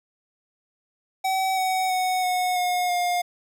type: tone with pitch steps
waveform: square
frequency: 761 / 750.5 / 740.2 / 730 / 719.9 / 710 Hz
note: F#5 / F#5 / F#5 / F#5 / F#5 / F5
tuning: +48 / +24 / 0 / -24 / -48 / +28 cents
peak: -22 dBFS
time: 1.24-3.22 s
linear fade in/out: 10 ms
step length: 330 ms
effects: none